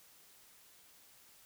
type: silence
effects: white hiss -62 dBFS RMS until 1.45 s